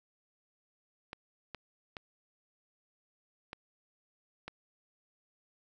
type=clicks; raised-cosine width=0.3 ms; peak=-25 dBFS; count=5; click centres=1.131 / 1.547 / 1.968 / 3.531 / 4.48 s; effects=none